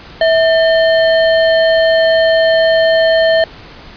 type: tone with sample-and-hold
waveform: sine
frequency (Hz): 651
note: E5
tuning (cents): -22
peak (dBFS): -7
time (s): 0.21-3.44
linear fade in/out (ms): 2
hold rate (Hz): 2450
effects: pink hiss -35 dBFS RMS until 3.96 s + resampled to 11025 Hz